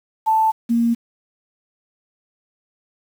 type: tone pair in turn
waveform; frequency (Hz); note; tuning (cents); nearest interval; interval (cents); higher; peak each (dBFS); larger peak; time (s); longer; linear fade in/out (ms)
sine; 881 / 233.3; A5 / A#3; +2 / +2; octave + major seventh; 2300; first; -13 / -14; first; 0.26-0.52 / 0.69-0.95; neither; 20
effects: 7-bit